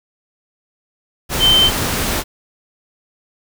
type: tone in noise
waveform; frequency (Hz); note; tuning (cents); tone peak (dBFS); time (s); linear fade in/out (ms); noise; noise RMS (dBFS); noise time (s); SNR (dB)
sine; 3100; G7; -20; -9; 1.39-1.71; 50; pink; -19; 1.29-2.24; +7
effects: none